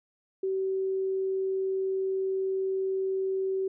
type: tone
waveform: sine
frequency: 382.4 Hz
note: G4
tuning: 43 cents flat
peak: -26 dBFS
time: 0.43-3.68 s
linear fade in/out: 5 ms
effects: none